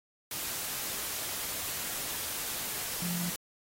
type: tone in noise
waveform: sine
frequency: 174.61 Hz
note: F3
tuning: in tune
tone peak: -33 dBFS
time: 3.02-3.3 s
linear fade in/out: 2 ms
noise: white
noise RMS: -36 dBFS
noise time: 0.31-3.36 s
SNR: 0 dB
effects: AAC 48 kbps